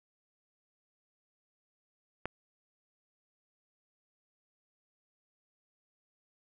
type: click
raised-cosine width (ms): 0.5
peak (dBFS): -19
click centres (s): 2.256
effects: none